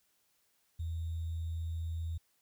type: tone with sample-and-hold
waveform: sine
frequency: 82.41 Hz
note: E2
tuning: in tune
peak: -34 dBFS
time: 0.79-2.18 s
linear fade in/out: 10 ms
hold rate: 3675 Hz
effects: white hiss -74 dBFS RMS until 2.41 s